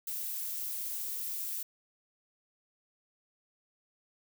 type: noise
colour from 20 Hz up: violet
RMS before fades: -37 dBFS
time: 0.07-1.63 s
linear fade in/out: 5 ms
effects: none